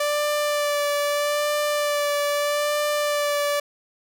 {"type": "tone with vibrato", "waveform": "sawtooth", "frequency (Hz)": 586, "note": "D5", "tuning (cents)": -4, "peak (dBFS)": -17, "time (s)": [0, 3.6], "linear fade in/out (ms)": 5, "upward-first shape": "sine", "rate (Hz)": 0.79, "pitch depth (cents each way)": 19, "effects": []}